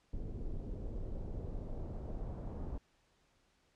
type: noise with low-pass filter sweep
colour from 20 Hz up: brown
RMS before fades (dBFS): -41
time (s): 0.13-2.78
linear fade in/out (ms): 5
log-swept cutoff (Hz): 400 to 810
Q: 1.2
effects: pink hiss -73 dBFS RMS until 3.75 s + low-pass 7000 Hz 12 dB/octave